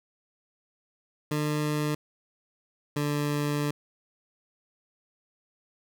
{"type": "tone pair in turn", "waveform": "20% pulse", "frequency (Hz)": [150.2, 146.6], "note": ["D3", "D3"], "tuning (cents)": [39, -3], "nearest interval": "unison", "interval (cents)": 42, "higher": "first", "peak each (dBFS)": -21, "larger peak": "neither", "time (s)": [[1.31, 1.95], [2.96, 3.71]], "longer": "second", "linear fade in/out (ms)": 5, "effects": []}